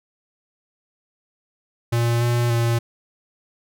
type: tone with pitch steps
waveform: square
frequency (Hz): 117.8 / 119.7 / 117.1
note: A#2 / A#2 / A#2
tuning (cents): +19 / +46 / +8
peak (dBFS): -18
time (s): 1.92-2.79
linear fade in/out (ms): 10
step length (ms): 290
effects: none